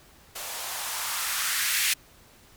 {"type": "noise with band-pass filter sweep", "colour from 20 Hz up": "violet", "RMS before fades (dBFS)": -29, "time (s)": [0.35, 1.94], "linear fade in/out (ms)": 10, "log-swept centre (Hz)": [540, 2200], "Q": 1.8, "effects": ["pink hiss -55 dBFS RMS until 2.56 s"]}